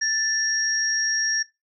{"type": "tone pair together", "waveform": "sine", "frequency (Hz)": [1760, 5607], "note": ["A6", "F8"], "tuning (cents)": [0, 6], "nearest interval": "octave + minor sixth", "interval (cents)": 2006, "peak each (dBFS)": -24, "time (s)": [0.01, 1.43], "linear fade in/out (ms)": 10, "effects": ["noise-tail reverb RT60 0.2 s tail -17 dB re dry"]}